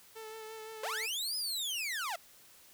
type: tone with vibrato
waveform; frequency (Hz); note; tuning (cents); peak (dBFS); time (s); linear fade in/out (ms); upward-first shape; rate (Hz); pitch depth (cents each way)
sawtooth; 440; A4; 0; -40; 0.15-1.07; 20; sine; 5.8; 22
type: linear two-way sweep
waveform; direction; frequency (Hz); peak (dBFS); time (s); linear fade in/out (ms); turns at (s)
sawtooth; up then down; 455 to 5100 to 621; -31; 0.83-2.16; 5; 1.36
effects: white hiss -59 dBFS RMS until 2.73 s